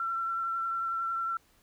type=tone with vibrato; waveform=sine; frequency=1352 Hz; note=E6; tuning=43 cents sharp; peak=-29 dBFS; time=0-1.37 s; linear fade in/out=2 ms; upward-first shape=triangle; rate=11 Hz; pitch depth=20 cents each way; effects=pink hiss -65 dBFS RMS until 1.62 s